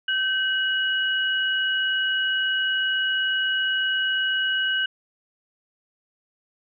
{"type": "tone pair together", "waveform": "sine", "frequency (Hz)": [1545.2, 2917], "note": ["G6", "F#7"], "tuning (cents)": [-25, -25], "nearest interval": "major seventh", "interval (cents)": 1100, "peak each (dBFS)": [-23, -24], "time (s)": [0.08, 4.86], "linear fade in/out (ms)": 5, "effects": []}